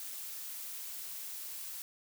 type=noise; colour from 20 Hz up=blue; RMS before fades=-43 dBFS; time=0-1.82 s; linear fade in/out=0 ms; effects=none